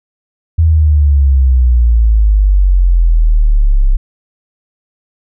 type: exponential sweep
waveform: sine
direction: down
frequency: 82.41 to 32.7 Hz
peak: -5 dBFS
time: 0.58-3.97 s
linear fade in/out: 10 ms
effects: none